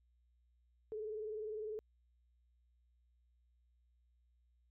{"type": "tone with vibrato", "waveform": "sine", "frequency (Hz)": 430, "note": "A4", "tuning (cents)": -40, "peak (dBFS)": -40, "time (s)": [0.92, 1.79], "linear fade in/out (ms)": 0, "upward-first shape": "sine", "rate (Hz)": 20, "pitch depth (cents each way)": 59, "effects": ["added 60 Hz sine -70 dBFS peak until 4.7 s"]}